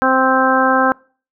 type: harmonic tone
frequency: 261.6 Hz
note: C4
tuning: in tune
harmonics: 1 / 2 / 3 / 4 / 5 / 6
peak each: -18 / -18 / -18 / -18 / -18 / -18 dBFS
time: 0.02-0.92 s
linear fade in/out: 0 ms
effects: noise-tail reverb RT60 0.4 s tail -25 dB re dry